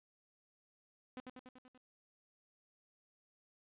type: tone with echo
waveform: sawtooth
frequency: 253.8 Hz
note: B3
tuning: 47 cents sharp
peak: -40 dBFS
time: 1.17-1.2 s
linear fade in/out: 0 ms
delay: 96 ms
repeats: 6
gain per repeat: -3 dB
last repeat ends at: 1.776 s
effects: resampled to 8000 Hz + 13-bit